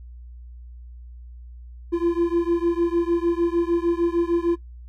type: beating tone pair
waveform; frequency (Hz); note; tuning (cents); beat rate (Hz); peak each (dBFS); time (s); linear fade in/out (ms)
triangle; 338.9 / 345.5; E4 / F4; +48 / -19; 6.6; -19 / -20; 1.92-4.56; 20
effects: noise-tail reverb RT60 0.1 s tail -17 dB re dry + added 60 Hz sine -38 dBFS peak until 4.88 s

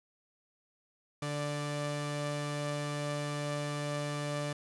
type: tone pair together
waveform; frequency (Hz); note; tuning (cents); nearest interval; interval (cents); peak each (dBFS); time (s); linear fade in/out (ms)
sawtooth; 146.23 / 587.3; D3 / D5; -7 / 0; 2 octaves; 2407; -31 / -34; 1.22-4.53; 5
effects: resampled to 24000 Hz

